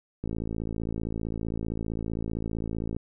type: click train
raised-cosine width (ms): 3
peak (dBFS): -19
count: 152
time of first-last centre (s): 0.24-2.966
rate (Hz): 55.4
effects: none